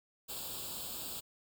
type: noise with comb filter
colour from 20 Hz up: white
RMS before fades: -42 dBFS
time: 0.28-1.21 s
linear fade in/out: 20 ms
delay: 0.25 ms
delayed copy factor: +0.85
effects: none